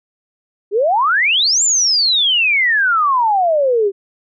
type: exponential two-way sweep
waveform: sine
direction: up then down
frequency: 381.6 to 7459 to 381.6 Hz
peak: -11 dBFS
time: 0.71-3.92 s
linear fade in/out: 50 ms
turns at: 1.63 s
effects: none